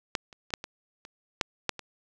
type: clicks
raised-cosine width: 0.2 ms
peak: -9 / -30 / -28 / -9 / -20 / -27 / -7 / -8 / -22 dBFS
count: 9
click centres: 0.152 / 0.328 / 0.505 / 0.538 / 0.641 / 1.051 / 1.412 / 1.693 / 1.793 s
effects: none